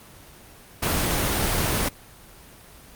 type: noise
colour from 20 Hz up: pink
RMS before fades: -23 dBFS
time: 0.82-1.89 s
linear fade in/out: 10 ms
effects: pink hiss -47 dBFS RMS until 2.95 s + Opus 24 kbps